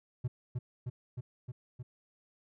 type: tone with echo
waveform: triangle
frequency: 123.6 Hz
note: B2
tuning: 2 cents sharp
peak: -28 dBFS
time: 0.24-0.28 s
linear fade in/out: 10 ms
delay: 310 ms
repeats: 5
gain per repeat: -2 dB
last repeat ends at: 1.83 s
effects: none